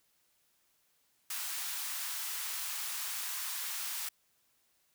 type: high-pass noise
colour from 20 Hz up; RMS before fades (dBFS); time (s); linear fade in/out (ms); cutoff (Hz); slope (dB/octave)
white; -38; 1.3-4.09; 5; 880; 24
effects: white hiss -73 dBFS RMS until 4.94 s